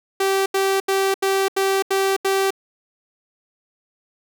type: tone bursts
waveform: sawtooth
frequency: 388.1 Hz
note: G4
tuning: 17 cents flat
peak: -13 dBFS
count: 7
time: 0.2-2.506 s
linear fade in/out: 5 ms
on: 260 ms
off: 81 ms
effects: none